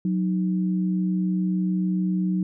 sine tone pair together, 184.02 / 311.1 Hz, F#3 / D#4, -9 / 0 cents, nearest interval major sixth, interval 909 cents, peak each -21 / -30 dBFS, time 0.05-2.43 s, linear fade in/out 2 ms, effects none

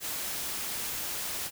white noise with amplitude modulation, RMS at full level -33 dBFS, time 0-1.51 s, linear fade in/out 50 ms, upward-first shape sine, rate 267 Hz, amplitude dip 35%, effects none

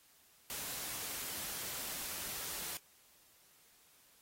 white noise, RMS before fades -42 dBFS, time 0.5-2.77 s, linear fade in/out 0 ms, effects white hiss -66 dBFS RMS until 4.21 s + AAC 48 kbps

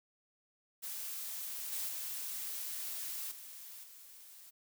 blue noise with level steps, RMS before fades -42 / -38 / -41 / -50 / -55 dBFS, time 0.82-4.51 s, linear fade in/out 20 ms, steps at 1.72 / 1.88 / 3.31 / 3.83 s, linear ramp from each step 10 ms, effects none

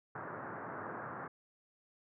white band-pass noise, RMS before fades -44 dBFS, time 0.15-1.28 s, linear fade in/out 5 ms, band 100 to 1600 Hz, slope 48 dB/octave, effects none

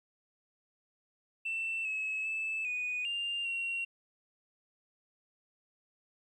sine tone with pitch steps, 2676 / 2580 / 2623 / 2477 / 2797 / 2744 Hz, E7 / E7 / E7 / D#7 / F7 / F7, +25 / -38 / -9 / -8 / +2 / -31 cents, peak -31 dBFS, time 1.45-3.85 s, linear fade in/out 10 ms, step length 400 ms, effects tanh soft clip ceiling -29 dBFS + 12-bit

